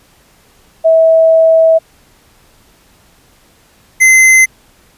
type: tone pair in turn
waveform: sine / square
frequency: 649 / 2060 Hz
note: E5 / C7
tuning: -27 / -28 cents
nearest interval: octave + minor sixth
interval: 1999 cents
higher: second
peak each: -4 dBFS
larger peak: neither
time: 0.84-1.79 / 4-4.46 s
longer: first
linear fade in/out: 20 ms
effects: pink hiss -48 dBFS RMS until 4.97 s + resampled to 32000 Hz